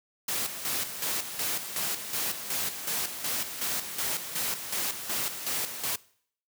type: noise with tremolo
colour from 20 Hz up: white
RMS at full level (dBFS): -30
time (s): 0.28-5.96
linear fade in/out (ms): 5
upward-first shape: square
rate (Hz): 2.7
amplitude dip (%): 60
effects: noise-tail reverb RT60 0.6 s tail -22 dB re dry + high-pass 100 Hz 12 dB/octave